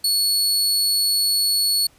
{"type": "tone", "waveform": "sawtooth", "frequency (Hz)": 4400, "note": "C#8", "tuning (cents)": -14, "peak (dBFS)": -14, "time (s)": [0.04, 1.87], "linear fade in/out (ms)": 5, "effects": ["pink hiss -55 dBFS RMS until 1.98 s", "resampled to 32000 Hz"]}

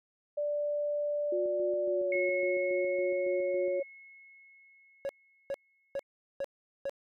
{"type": "tone with pitch glide", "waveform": "sine", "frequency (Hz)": [587.3, 554.3], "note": ["D5", "C#5"], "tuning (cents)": [0, 0], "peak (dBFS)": -29, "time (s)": [0.37, 3.83], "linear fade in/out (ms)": 10, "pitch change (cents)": -100, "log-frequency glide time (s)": [1.83, 2.2]}
{"type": "tone with tremolo", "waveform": "sine", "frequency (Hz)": 360, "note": "F#4", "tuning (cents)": -47, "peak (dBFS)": -31, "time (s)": [1.32, 3.8], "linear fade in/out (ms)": 5, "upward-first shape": "square", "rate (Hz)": 3.6, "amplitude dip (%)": 35}
{"type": "tone with exponential decay", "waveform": "sine", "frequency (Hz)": 2180, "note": "C#7", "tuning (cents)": -29, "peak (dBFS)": -31, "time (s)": [2.12, 6.03], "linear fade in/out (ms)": 2, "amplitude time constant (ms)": 850}
{"type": "tone bursts", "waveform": "triangle", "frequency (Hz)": 554.4, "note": "C#5", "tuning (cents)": 0, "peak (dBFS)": -29, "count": 5, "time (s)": [5.05, 6.895], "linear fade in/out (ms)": 0, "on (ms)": 41, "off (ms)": 410}
{"effects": []}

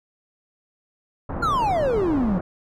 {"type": "low-pass noise", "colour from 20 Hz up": "pink", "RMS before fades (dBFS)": -29, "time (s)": [1.29, 2.41], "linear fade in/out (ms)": 5, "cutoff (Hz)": 1200, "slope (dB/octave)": 24}
{"type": "exponential sweep", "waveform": "triangle", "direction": "down", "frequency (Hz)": [1430, 171.3], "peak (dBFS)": -17, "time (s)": [1.42, 2.39], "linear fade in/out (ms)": 10}
{"effects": []}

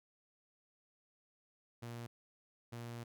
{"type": "tone bursts at uneven times", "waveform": "sawtooth", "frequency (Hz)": 118.1, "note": "A#2", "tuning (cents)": 23, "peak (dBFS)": -40, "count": 2, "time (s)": [[1.82, 2.07], [2.72, 3.04]], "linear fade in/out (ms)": 10, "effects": []}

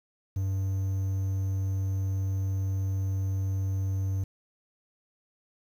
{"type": "tone with quantisation", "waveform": "triangle", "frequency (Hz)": 96.2, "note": "G2", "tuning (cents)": -32, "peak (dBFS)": -24, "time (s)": [0.36, 4.24], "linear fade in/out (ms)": 5, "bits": 9, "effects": []}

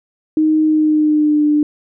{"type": "tone with pitch glide", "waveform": "sine", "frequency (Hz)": [311.1, 298.1], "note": ["D#4", "D4"], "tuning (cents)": [0, 26], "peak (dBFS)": -10, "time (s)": [0.37, 1.63], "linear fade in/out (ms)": 2, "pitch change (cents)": -74, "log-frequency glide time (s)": [0.64, 1.45], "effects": []}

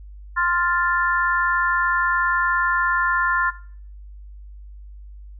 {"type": "chord", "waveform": "sine", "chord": "F major", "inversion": "second", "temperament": "equal", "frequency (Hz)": [1046.5, 1396.9, 1760], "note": ["C6", "F6", "A6"], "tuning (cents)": [0, 0, 0], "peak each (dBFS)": -22, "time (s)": [0.36, 3.51], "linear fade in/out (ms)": 20, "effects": ["noise-tail reverb RT60 0.5 s tail -17 dB re dry", "added 50 Hz sine -37 dBFS peak until 5.39 s"]}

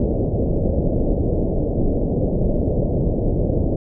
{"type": "low-pass noise", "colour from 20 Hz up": "pink", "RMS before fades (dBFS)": -19, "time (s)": [0, 3.76], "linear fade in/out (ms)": 2, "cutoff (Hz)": 620, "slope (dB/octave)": 48, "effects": []}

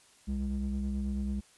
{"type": "ring-modulated tone", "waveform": "triangle", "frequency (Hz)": 69.3, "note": "C#2", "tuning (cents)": 0, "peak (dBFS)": -25, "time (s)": [0.27, 1.41], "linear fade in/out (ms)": 20, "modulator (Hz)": 134, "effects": ["white hiss -61 dBFS RMS until 1.57 s", "resampled to 24000 Hz"]}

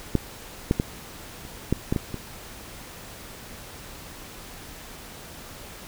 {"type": "clicks", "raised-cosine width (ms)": 3, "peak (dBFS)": [-6, -6, -9, -27, -7, -9, -11, -17], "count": 8, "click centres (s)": [0.153, 0.711, 0.799, 1.451, 1.726, 1.925, 1.962, 2.143], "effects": ["pink hiss -42 dBFS RMS until 5.87 s"]}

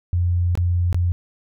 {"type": "tone with dropouts", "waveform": "sine", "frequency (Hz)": 87.9, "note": "F2", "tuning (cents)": 12, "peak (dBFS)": -16, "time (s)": [0.13, 1.12], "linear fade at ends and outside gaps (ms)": 0, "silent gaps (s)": [[0.553, 0.575], [0.928, 0.945]], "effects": []}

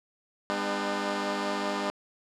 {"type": "tone cluster", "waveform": "10% pulse", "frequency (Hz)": [202.3, 250.7, 300.9], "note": ["G#3", "B3", "D4"], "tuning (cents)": [-45, 26, 42], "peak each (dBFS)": [-23, -28, -24], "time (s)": [0.5, 1.9], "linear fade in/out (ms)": 0, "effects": ["low-pass 6000 Hz 12 dB/octave"]}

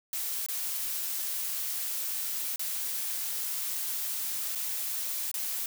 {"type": "noise with dropouts", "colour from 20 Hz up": "blue", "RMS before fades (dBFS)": -33, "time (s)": [0.13, 5.66], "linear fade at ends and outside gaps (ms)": 1, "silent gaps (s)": [[0.463, 0.486], [2.56, 2.594], [4.551, 4.556], [5.315, 5.341]], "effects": []}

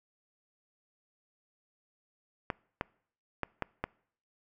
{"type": "clicks", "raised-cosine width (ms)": 0.5, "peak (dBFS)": -16, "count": 5, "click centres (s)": [2.502, 2.811, 3.433, 3.623, 3.84], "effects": ["noise-tail reverb RT60 0.6 s tail -25 dB re dry"]}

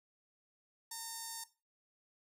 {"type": "tone with notch filter", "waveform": "5% pulse", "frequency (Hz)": 913, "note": "A#5", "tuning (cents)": -36, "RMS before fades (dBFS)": -45, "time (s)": [0.91, 1.44], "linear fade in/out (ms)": 5, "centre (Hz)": 2600, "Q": 0.77, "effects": ["noise-tail reverb RT60 0.3 s tail -17 dB re dry"]}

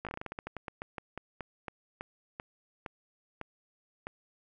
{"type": "slowing click train", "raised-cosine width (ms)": 0.5, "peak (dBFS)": -23, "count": 23, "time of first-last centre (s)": [0.05, 4.069], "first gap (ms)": 17, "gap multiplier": 1.19, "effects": []}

